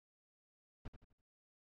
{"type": "noise with echo", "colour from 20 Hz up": "brown", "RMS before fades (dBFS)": -44, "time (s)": [0.85, 0.88], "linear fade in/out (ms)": 5, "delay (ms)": 83, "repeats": 4, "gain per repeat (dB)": -9, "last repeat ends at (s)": 1.212, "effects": ["low-pass 4000 Hz 12 dB/octave", "MP3 96 kbps"]}